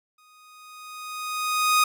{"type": "tone with exponential growth", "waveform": "sawtooth", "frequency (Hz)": 1244, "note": "D#6", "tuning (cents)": -1, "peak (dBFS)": -12, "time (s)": [0.18, 1.84], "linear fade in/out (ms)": 5, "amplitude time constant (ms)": 360, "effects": []}